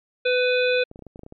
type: harmonic tone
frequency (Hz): 499.8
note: B4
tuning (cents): +21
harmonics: 1 / 3 / 5 / 7 / 8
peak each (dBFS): -19 / -27 / -25 / -31 / -33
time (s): 0.25-0.84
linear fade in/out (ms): 10
type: clicks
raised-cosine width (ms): 2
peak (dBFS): -27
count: 10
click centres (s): 0.914 / 0.959 / 0.992 / 1.023 / 1.067 / 1.159 / 1.193 / 1.234 / 1.264 / 1.324
effects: MP3 64 kbps